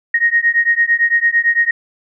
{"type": "beating tone pair", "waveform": "sine", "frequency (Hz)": [1864.7, 1873.6], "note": ["A#6", "A#6"], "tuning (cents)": [0, 8], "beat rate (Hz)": 8.9, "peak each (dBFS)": -14, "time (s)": [0.14, 1.71], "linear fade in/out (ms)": 5, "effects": []}